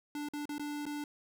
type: tone with dropouts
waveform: square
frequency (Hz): 293.7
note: D4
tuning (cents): 0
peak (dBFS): -37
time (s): 0.15-1.04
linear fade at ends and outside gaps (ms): 2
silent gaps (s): 0.287-0.335 / 0.455-0.492 / 0.582-0.595 / 0.855-0.864
effects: none